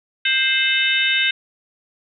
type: harmonic tone with a mistuned harmonic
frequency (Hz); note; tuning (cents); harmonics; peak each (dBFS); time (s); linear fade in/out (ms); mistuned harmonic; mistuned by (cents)
525; C5; +6; 3 / 4 / 5 / 6 / 7; -22 / -22 / -22 / -22 / -22; 0.25-1.31; 5; 6; -81
effects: none